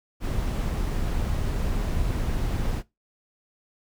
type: noise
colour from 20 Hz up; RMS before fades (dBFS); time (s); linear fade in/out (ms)
brown; -26; 0.2-2.83; 50
effects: noise-tail reverb RT60 0.2 s tail -20 dB re dry